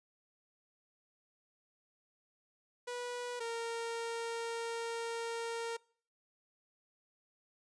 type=tone pair in turn; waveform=sawtooth; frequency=488.6 / 462.1 Hz; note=B4 / A#4; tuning=-19 / -15 cents; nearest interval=minor second; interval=96 cents; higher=first; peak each=-35 / -33 dBFS; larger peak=second; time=2.87-3.4 / 3.4-5.77 s; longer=second; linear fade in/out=10 ms; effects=noise-tail reverb RT60 0.5 s tail -24 dB re dry + resampled to 22050 Hz